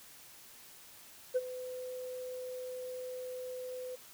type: tone with ADSR envelope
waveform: sine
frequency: 506 Hz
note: B4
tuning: 42 cents sharp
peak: -23 dBFS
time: 1.34-3.96 s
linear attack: 24 ms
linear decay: 34 ms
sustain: -16 dB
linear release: 13 ms
effects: tanh soft clip ceiling -25 dBFS + white hiss -55 dBFS RMS until 4.13 s